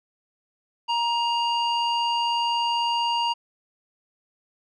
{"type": "tone with low-pass filter", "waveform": "square", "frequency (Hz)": 941, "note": "A#5", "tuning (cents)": 16, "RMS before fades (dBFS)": -24, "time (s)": [0.88, 3.34], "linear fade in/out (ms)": 20, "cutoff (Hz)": 3800, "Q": 2.9, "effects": []}